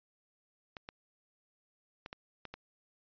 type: clicks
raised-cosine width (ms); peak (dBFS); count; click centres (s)
0.3; -27; 6; 0.768 / 0.889 / 2.061 / 2.129 / 2.453 / 2.54
effects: resampled to 11025 Hz